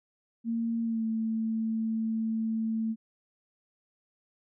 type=tone with pitch glide; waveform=sine; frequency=229.8 to 222.9 Hz; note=A#3 to A3; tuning=-25 to +23 cents; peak=-27 dBFS; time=0.44-2.96 s; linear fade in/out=50 ms; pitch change=-52 cents; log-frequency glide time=0.83-1.04 s; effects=none